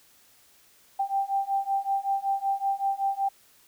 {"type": "beating tone pair", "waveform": "sine", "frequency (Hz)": [784, 789.3], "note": ["G5", "G5"], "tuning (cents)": [0, 12], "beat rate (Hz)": 5.3, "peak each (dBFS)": [-28, -27], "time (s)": [0.99, 3.29], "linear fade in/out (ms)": 10, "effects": ["white hiss -59 dBFS RMS until 3.67 s"]}